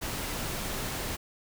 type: noise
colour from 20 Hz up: pink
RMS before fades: -34 dBFS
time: 0.01-1.17 s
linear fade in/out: 20 ms
effects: none